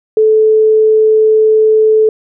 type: tone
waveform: sine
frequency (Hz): 435.3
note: A4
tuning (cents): -19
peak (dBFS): -5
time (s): 0.17-2.09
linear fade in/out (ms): 2
effects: none